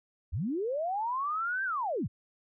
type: linear two-way sweep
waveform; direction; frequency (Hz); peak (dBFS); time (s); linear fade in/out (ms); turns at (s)
sine; up then down; 59.3 to 1598 to 59.3; -29; 0.32-2.08; 20; 1.64
effects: none